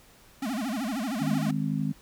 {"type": "tone with vibrato", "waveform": "square", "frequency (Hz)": 240, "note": "B3", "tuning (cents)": -49, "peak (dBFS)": -29, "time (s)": [0.42, 1.51], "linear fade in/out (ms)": 5, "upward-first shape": "sine", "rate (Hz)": 13, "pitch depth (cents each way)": 270}
{"type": "harmonic tone", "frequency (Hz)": 51.91, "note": "G#1", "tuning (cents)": 0, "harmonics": [3, 4, 5], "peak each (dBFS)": [-29, -30, -31], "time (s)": [1.2, 1.93], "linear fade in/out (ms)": 20}
{"effects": ["pink hiss -56 dBFS RMS until 2.01 s"]}